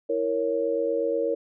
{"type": "chord", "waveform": "sine", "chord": "A# diminished", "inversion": "second", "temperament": "equal", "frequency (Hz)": [329.6, 466.2, 554.4], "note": ["E4", "A#4", "C#5"], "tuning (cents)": [0, 0, 0], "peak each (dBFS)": [-31, -25, -27], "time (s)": [0.09, 1.35], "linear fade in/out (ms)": 10, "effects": []}